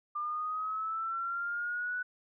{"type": "linear sweep", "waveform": "sine", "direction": "up", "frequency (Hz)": [1193, 1488], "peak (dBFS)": -32, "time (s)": [0.15, 2.03], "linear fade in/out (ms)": 10, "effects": []}